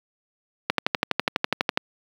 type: click train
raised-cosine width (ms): 0.3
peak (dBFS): -3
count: 14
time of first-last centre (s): 0.7-1.774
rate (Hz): 12.1
effects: high-pass 150 Hz 12 dB/octave + 7-bit